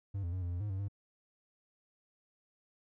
triangle tone with pitch steps, 98.8 / 85.9 / 92.5 / 87.3 / 88 / 104.4 / 95.4 / 100 Hz, G2 / F2 / F#2 / F2 / F2 / G#2 / G2 / G2, +14 / -28 / 0 / 0 / +14 / +10 / -47 / +35 cents, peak -32 dBFS, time 0.14-0.884 s, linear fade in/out 10 ms, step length 93 ms, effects none

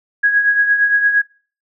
sine tone with tremolo, 1656 Hz, G#6, 5 cents flat, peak -8 dBFS, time 0.23-1.22 s, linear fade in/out 10 ms, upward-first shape triangle, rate 8.7 Hz, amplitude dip 65%, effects noise-tail reverb RT60 0.4 s tail -21 dB re dry

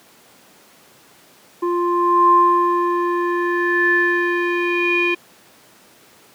square tone with low-pass filter sweep, 349.2 Hz, F4, in tune, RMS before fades -17 dBFS, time 1.62-5.15 s, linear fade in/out 10 ms, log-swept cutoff 840 to 2600 Hz, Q 9.4, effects pink hiss -49 dBFS RMS until 6.34 s + high-pass 200 Hz 12 dB/octave

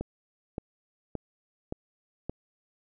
click train, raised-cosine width 2 ms, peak -19 dBFS, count 5, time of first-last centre 0.01-2.296 s, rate 1.75 Hz, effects none

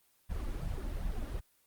brown noise with flanger, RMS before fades -36 dBFS, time 0.29-1.41 s, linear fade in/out 20 ms, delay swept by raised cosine 1.1 to 3.6 ms, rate 2.6 Hz, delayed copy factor +0.75, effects white hiss -70 dBFS RMS until 1.66 s + Opus 24 kbps

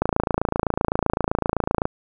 click train, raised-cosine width 1 ms, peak -5 dBFS, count 52, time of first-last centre 0.02-1.855 s, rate 27.8 Hz, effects none

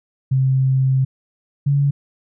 sine tone pair in turn, 132.3 / 141.39 Hz, C3 / C#3, +20 / +35 cents, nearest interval minor second, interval 115 cents, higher second, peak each -13 dBFS, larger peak neither, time 0.31-1.05 / 1.66-1.91 s, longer first, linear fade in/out 10 ms, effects none

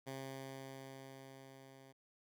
10% pulse tone with level ramp, 134.2 Hz, C3, 44 cents sharp, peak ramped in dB -35 to -50 dBFS, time 0.06-1.93 s, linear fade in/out 20 ms, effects none

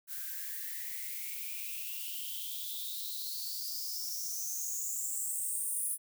violet noise with high-pass filter sweep, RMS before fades -38 dBFS, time 0.07-5.98 s, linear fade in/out 50 ms, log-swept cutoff 1500 to 10000 Hz, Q 10, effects none

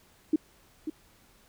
sine tone with echo, 311.1 Hz, D#4, in tune, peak -19 dBFS, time 0.33-0.36 s, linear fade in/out 5 ms, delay 540 ms, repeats 1, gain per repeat -10 dB, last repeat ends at 0.9 s, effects pink hiss -61 dBFS RMS until 1.48 s

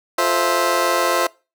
20% pulse chord, F major seventh, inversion none, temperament just, 349.2 / 436.5 / 523.8 / 654.8 Hz, F4 / A4 / C5 / E5, 0 / -14 / +2 / -12 cents, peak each -18 / -22 / -16 / -16 dBFS, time 0.18-1.27 s, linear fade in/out 5 ms, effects noise-tail reverb RT60 0.3 s tail -23 dB re dry

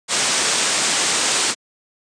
white low-pass noise, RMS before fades -19 dBFS, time 0.08-1.55 s, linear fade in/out 50 ms, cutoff 9200 Hz, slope 96 dB/octave, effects high-pass 200 Hz 12 dB/octave + resampled to 22050 Hz

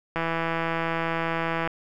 click train, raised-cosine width 0.5 ms, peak -12 dBFS, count 251, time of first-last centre 0.16-1.675 s, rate 165 Hz, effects 9-bit

